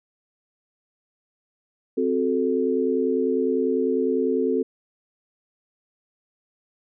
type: chord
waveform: sine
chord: F# diminished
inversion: second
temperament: equal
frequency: 261.6 / 370 / 440 Hz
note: C4 / F#4 / A4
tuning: 0 / 0 / 0 cents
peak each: -24 / -25 / -23 dBFS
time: 1.97-4.63 s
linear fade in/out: 10 ms
effects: none